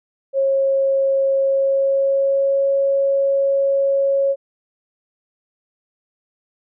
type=tone with pitch glide; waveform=sine; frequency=543 to 550.6 Hz; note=C#5 to C#5; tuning=-36 to -12 cents; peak=-14 dBFS; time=0.33-4.36 s; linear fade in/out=50 ms; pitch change=+24 cents; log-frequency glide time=1.38-2.66 s; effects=none